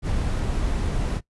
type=noise; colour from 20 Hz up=brown; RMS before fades=-24 dBFS; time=0.02-1.21 s; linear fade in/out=50 ms; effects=noise-tail reverb RT60 0.1 s tail -18 dB re dry + resampled to 24000 Hz